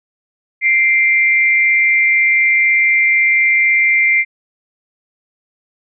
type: tone pair together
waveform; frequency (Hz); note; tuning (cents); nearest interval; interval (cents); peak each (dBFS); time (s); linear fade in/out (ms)
sine; 2093 / 2349; C7 / D7; 0 / 0; major second; 200; -10 / -17; 0.61-4.25; 50
effects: none